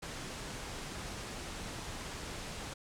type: low-pass noise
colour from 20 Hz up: pink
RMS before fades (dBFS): -43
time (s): 0.02-2.74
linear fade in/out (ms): 10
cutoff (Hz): 9200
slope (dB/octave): 24
effects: none